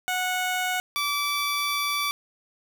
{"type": "tone pair in turn", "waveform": "15% pulse", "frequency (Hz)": [735, 1156.7], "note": ["F#5", "D6"], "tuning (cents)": [-12, -27], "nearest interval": "minor sixth", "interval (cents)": 785, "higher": "second", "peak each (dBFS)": -18, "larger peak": "neither", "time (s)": [[0.08, 0.8], [0.96, 2.11]], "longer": "second", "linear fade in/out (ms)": 0, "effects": []}